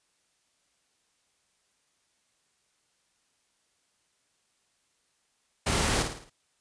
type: noise with echo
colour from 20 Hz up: pink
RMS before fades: -27 dBFS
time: 5.66-6.03 s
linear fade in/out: 10 ms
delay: 54 ms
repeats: 5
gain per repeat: -6 dB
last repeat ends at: 6.3 s
effects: white hiss -72 dBFS RMS until 6.6 s + resampled to 22050 Hz